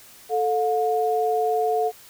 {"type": "tone pair together", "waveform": "sine", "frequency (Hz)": [440, 716.8], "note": ["A4", "F5"], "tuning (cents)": [0, 45], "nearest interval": "minor sixth", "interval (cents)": 845, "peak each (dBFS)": -22, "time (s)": [0.29, 1.92], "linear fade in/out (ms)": 50, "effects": ["white hiss -48 dBFS RMS until 2.09 s"]}